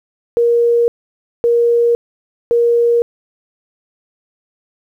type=tone bursts; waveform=sine; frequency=471.6 Hz; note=A#4; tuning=20 cents sharp; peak=-9 dBFS; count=3; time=0.37-3.02 s; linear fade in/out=0 ms; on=510 ms; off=560 ms; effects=8-bit